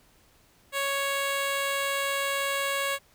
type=tone; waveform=10% pulse; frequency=554.4 Hz; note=C#5; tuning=in tune; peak=-18 dBFS; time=0.72-2.99 s; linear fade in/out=50 ms; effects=pink hiss -61 dBFS RMS until 3.14 s